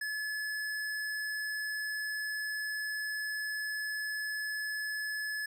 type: tone with hard clipping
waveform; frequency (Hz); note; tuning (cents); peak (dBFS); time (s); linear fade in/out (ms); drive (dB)
sine; 1715; A6; -45; -35; 0.01-5.46; 5; 17
effects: none